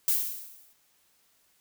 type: noise with exponential decay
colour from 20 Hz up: violet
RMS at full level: -22 dBFS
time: 0.08-0.73 s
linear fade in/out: 2 ms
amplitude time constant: 140 ms
effects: white hiss -67 dBFS RMS until 1.6 s